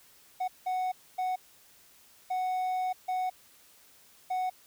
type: tone bursts at uneven times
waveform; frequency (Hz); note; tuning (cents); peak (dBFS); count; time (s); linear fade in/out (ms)
triangle; 740; F#5; 0; -26; 6; 0.4-0.48 / 0.66-0.92 / 1.18-1.36 / 2.3-2.93 / 3.08-3.3 / 4.3-4.5; 10
effects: white hiss -59 dBFS RMS until 4.66 s